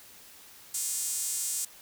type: tone with high-pass filter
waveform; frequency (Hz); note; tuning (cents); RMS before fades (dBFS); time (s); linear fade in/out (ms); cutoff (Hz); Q
sawtooth; 354.2; F4; +24; -32; 0.74-1.65; 5; 7800; 2.5
effects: white hiss -52 dBFS RMS until 1.81 s